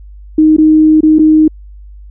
sine tone with dropouts, 311.1 Hz, D#4, in tune, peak -3 dBFS, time 0.38-1.48 s, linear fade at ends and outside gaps 5 ms, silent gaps 0.566-0.582 / 1.007-1.031 / 1.186-1.192 s, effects added 50 Hz sine -30 dBFS peak until 2.1 s

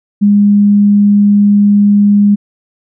sine tone, 204.3 Hz, G#3, 28 cents flat, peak -4 dBFS, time 0.21-2.36 s, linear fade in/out 20 ms, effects none

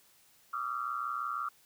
sine tone cluster, 1159 / 1239 / 1365 Hz, D6 / D#6 / F6, -23 / -8 / -40 cents, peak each -38 / -37 / -37 dBFS, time 0.53-1.49 s, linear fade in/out 5 ms, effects white hiss -64 dBFS RMS until 1.65 s

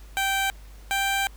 15% pulse tone pair in turn, 780 / 785.4 Hz, G5 / G5, -9 / +3 cents, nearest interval unison, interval 12 cents, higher second, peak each -16 dBFS, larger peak neither, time 0.17-0.5 / 0.91-1.27 s, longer second, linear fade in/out 0 ms, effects added 50 Hz sine -42 dBFS peak until 1.36 s + pink hiss -54 dBFS RMS until 1.36 s

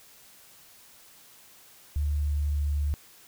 sine tone with pitch glide, 73.42 to 72.79 Hz, D2 to D2, 0 to -15 cents, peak -24 dBFS, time 1.96-2.94 s, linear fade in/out 0 ms, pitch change -15 cents, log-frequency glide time 2.18-2.68 s, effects white hiss -54 dBFS RMS until 3.27 s

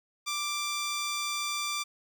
10% pulse tone, 1178 Hz, D6, 5 cents sharp, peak -22 dBFS, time 0.26-1.84 s, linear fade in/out 20 ms, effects none

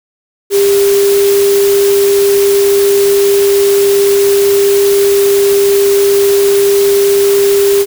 sine tone in noise, 399.7 Hz, G4, 34 cents sharp, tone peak -6 dBFS, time 0.5-7.86 s, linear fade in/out 50 ms, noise white, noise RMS -19 dBFS, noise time 0.5-7.86 s, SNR +10 dB, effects none

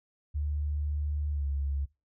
sine tone with pitch glide, 73.8 to 69.9 Hz, D2 to C#2, +9 to +15 cents, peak -28 dBFS, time 0.34-1.86 s, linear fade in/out 20 ms, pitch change -94 cents, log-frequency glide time 1.32-1.46 s, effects noise-tail reverb RT60 0.3 s tail -24 dB re dry

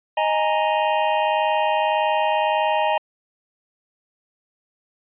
square chord, D# suspended fourth, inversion none, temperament equal, 622.3 / 830.6 / 932.3 Hz, D#5 / G#5 / A#5, 0 / 0 / 0 cents, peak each -23 dBFS, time 0.17-2.98 s, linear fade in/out 5 ms, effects resampled to 8000 Hz

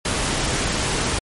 pink noise, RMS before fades -22 dBFS, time 0.05-1.19 s, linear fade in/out 5 ms, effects MP3 48 kbps

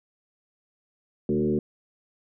sine tone with frequency modulation, 293.7 Hz, D4, in tune, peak -21 dBFS, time 1.29-1.59 s, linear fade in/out 2 ms, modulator 76.5 Hz, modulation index 1.8, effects none

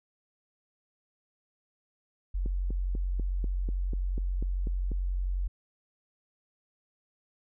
sine tone, 45.62 Hz, F#1, 24 cents flat, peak -27 dBFS, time 2.34-5.48 s, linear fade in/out 10 ms
click train, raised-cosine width 3 ms, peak -25 dBFS, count 11, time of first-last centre 2.46-4.917 s, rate 4.07 Hz
effects none

